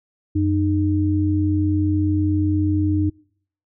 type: tone pair together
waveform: sine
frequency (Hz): 92.5 / 306.1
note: F#2 / D#4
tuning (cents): 0 / -28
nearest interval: octave + major sixth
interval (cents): 2072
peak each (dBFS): -19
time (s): 0.35-3.1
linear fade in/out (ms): 10
effects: noise-tail reverb RT60 0.6 s tail -25 dB re dry